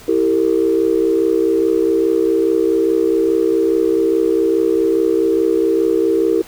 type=chord; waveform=sine; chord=E diminished; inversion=none; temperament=equal with one note detuned; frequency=329.6 / 392 / 456.8 Hz; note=E4 / G4 / Bb4; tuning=0 / 0 / -35 cents; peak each=-16 dBFS; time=0.08-6.42 s; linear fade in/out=5 ms; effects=tanh soft clip ceiling -3 dBFS + pink hiss -40 dBFS RMS until 6.47 s